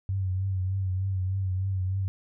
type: tone with vibrato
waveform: sine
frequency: 94.7 Hz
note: F#2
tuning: 41 cents sharp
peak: -25 dBFS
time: 0.09-2.08 s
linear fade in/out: 0 ms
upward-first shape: triangle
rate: 3.3 Hz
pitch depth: 55 cents each way
effects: none